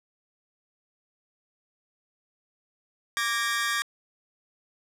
sawtooth tone cluster, 1168 / 1633 / 1854 Hz, D6 / G#6 / A#6, -10 / -30 / -10 cents, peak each -26 dBFS, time 3.17-3.82 s, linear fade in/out 0 ms, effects low-pass 11000 Hz 12 dB/octave + 8-bit

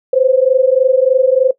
sine tone pair together, 509 / 532.3 Hz, C5 / C5, -48 / +30 cents, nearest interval minor second, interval 78 cents, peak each -11 dBFS, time 0.13-1.51 s, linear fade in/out 5 ms, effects noise-tail reverb RT60 0.1 s tail -19 dB re dry

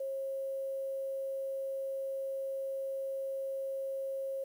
sine tone with quantisation, 540 Hz, C#5, 45 cents flat, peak -34 dBFS, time 0-4.44 s, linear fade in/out 5 ms, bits 10, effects none

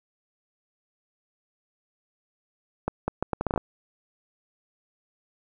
accelerating click train, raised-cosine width 1 ms, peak -11 dBFS, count 10, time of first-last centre 2.88-3.577 s, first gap 200 ms, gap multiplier 0.73, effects none

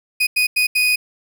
35% pulse tone bursts at uneven times, 2489 Hz, D#7, in tune, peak -12 dBFS, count 4, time 0.2-0.27 / 0.36-0.47 / 0.56-0.67 / 0.75-0.96 s, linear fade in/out 10 ms, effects none

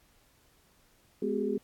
sine tone cluster, 210.4 / 252.4 / 381.1 / 416.5 Hz, G#3 / B3 / G4 / G#4, +23 / +38 / -49 / +5 cents, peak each -34 / -34 / -34 / -32 dBFS, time 1.22-1.58 s, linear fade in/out 5 ms, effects pink hiss -65 dBFS RMS until 1.63 s + AAC 64 kbps

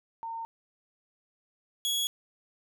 sine / sawtooth tone pair in turn, 912 / 3345 Hz, A#5 / G#7, -38 / +12 cents, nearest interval octave + minor seventh, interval 2250 cents, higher second, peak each -34 / -24 dBFS, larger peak second, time 0.23-0.45 / 1.85-2.07 s, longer neither, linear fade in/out 0 ms, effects none

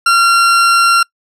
40% pulse tone, 1374 Hz, F6, 29 cents flat, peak -6 dBFS, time 0.06-1.03 s, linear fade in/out 5 ms, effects noise-tail reverb RT60 0.1 s tail -26 dB re dry + low-pass 10000 Hz 12 dB/octave

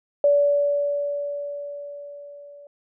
sine tone with level ramp, 575 Hz, D5, 37 cents flat, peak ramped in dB -13 to -42 dBFS, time 0.24-2.67 s, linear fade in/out 2 ms, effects none

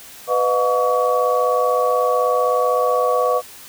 sine tone cluster, 498.9 / 618 / 714 / 1132 Hz, B4 / D#5 / F5 / C#6, +17 / -12 / +38 / +36 cents, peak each -18 / -22 / -23 / -20 dBFS, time 0.27-3.42 s, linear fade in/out 50 ms, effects white hiss -40 dBFS RMS until 3.68 s

